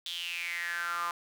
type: tone with high-pass filter sweep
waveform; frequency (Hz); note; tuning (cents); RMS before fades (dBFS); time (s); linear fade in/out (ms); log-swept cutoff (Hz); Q
sawtooth; 172.3; F3; -23; -35; 0.06-1.11; 2; 3500 to 1100; 8
effects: none